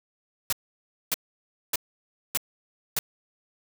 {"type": "noise bursts", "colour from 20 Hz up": "white", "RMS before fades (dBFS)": -25, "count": 5, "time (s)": [0.5, 2.99], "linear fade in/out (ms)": 2, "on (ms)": 26, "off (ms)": 590, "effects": []}